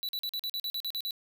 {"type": "tone bursts", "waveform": "square", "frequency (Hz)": 3951, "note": "B7", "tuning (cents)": 0, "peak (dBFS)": -32, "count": 11, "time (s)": [0.03, 1.108], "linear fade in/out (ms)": 0, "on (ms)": 58, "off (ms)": 44, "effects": []}